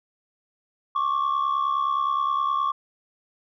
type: tone pair together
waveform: sine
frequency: 1088.4 / 1158 Hz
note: C#6 / D6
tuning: -32 / -25 cents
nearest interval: minor second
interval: 107 cents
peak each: -22 dBFS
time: 0.95-2.72 s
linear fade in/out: 10 ms
effects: tanh soft clip ceiling -18 dBFS